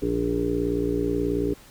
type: harmonic tone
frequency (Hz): 58.5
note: A#1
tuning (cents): +7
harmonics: 1 / 2 / 3 / 5 / 6 / 7 / 8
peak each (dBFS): -32 / -35 / -34 / -26 / -35 / -26 / -33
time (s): 0.02-1.54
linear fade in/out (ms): 5
effects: pink hiss -50 dBFS RMS until 1.7 s